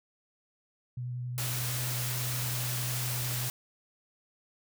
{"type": "tone with vibrato", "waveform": "sine", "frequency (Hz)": 123.5, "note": "B2", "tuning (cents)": 0, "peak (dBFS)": -33, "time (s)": [0.97, 3.49], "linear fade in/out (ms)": 5, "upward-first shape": "sine", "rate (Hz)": 11, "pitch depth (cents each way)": 14}
{"type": "noise", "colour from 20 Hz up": "white", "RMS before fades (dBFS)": -35, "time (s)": [1.38, 3.5], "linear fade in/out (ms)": 0}
{"effects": []}